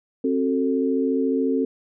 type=chord; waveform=sine; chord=F# diminished; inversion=second; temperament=just; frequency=266.4 / 370 / 444 Hz; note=C4 / F#4 / A4; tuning=+31 / 0 / +16 cents; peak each=-21 / -27 / -24 dBFS; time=0.24-1.65 s; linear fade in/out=5 ms; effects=none